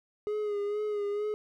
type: tone with vibrato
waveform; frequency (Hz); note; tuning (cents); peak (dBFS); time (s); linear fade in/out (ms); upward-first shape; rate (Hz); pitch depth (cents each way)
triangle; 415.3; G#4; 0; -27; 0.27-1.34; 0; sine; 2.2; 38
effects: none